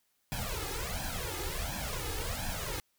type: noise with flanger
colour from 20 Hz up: pink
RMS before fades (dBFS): -36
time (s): 0.32-2.8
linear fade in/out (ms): 0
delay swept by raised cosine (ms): 1.2 to 2.4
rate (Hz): 1.4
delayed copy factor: +0.95
effects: white hiss -75 dBFS RMS until 2.98 s